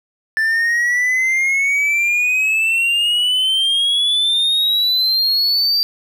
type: exponential sweep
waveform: triangle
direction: up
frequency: 1760 to 4699 Hz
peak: -12 dBFS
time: 0.37-5.83 s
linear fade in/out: 0 ms
effects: none